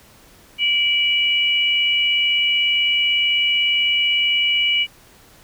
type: tone pair together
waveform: sine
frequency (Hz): 2320 / 2929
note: D7 / F#7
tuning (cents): -22 / -18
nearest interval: major third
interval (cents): 404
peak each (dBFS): -19 / -17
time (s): 0.58-4.87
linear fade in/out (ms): 50
effects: pink hiss -49 dBFS RMS until 5.43 s